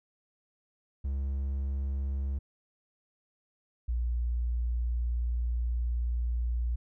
triangle / sine tone pair in turn, 68.2 / 59.42 Hz, C#2 / A#1, -28 / +34 cents, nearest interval major second, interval 238 cents, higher first, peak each -27 dBFS, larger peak neither, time 1.04-2.39 / 3.88-6.76 s, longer second, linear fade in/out 10 ms, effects none

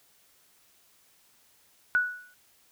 sine tone with exponential decay, 1473 Hz, F#6, 8 cents flat, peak -18 dBFS, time 1.95-2.34 s, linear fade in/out 0 ms, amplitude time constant 83 ms, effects white hiss -63 dBFS RMS until 2.71 s

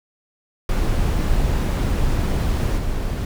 brown noise with level steps, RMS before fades -19 / -23 dBFS, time 0.69-3.25 s, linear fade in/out 2 ms, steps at 2.77 s, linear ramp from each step 20 ms, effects none

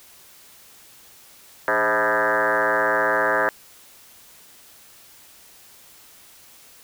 sine tone with frequency modulation, 1100 Hz, C#6, 14 cents flat, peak -17 dBFS, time 1.68-3.49 s, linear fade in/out 0 ms, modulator 115 Hz, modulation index 5.9, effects white hiss -49 dBFS RMS until 6.83 s

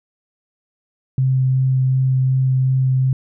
sine tone with vibrato, 130.81 Hz, C3, in tune, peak -13 dBFS, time 1.18-3.13 s, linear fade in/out 2 ms, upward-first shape sine, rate 2.7 Hz, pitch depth 8 cents each way, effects none

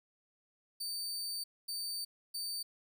sawtooth tone bursts at uneven times, 4593 Hz, D8, 39 cents flat, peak -34 dBFS, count 3, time 0.8-1.44 / 1.68-2.05 / 2.34-2.63 s, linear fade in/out 10 ms, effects none

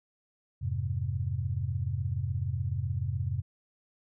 sine chord, F minor, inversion none, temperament equal, 87.31 / 103.83 / 130.81 Hz, F2 / Ab2 / C3, 0 / 0 / 0 cents, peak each -33 dBFS, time 0.61-3.42 s, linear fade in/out 20 ms, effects none

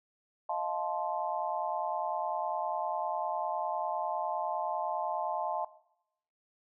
sine chord, F dominant seventh, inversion third, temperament just, 628.6 / 698.5 / 873.1 / 1047.7 Hz, Eb5 / F5 / A5 / C6, +18 / 0 / -14 / +2 cents, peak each -38 / -36 / -34 / -38 dBFS, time 0.49-5.65 s, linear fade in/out 5 ms, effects noise-tail reverb RT60 0.8 s tail -18 dB re dry

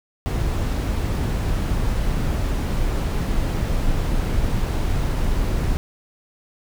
brown noise, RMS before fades -21 dBFS, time 0.26-5.77 s, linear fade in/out 0 ms, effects none

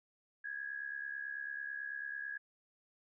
sine tone with amplitude modulation, 1661.2 Hz, G#6, in tune, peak -36 dBFS, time 0.44-2.38 s, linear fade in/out 10 ms, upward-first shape sine, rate 69.1 Hz, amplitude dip 75%, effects none

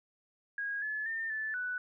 sine tone with pitch steps, 1641 / 1719 / 1807 / 1748 / 1486 Hz, G#6 / A6 / A6 / A6 / F#6, -21 / -41 / +46 / -12 / +7 cents, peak -33 dBFS, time 0.58-1.78 s, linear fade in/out 2 ms, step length 240 ms, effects none

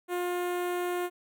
sawtooth tone with notch filter, 355.2 Hz, F4, 29 cents sharp, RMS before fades -31 dBFS, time 0.08-1.1 s, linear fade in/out 50 ms, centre 5000 Hz, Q 0.72, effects none

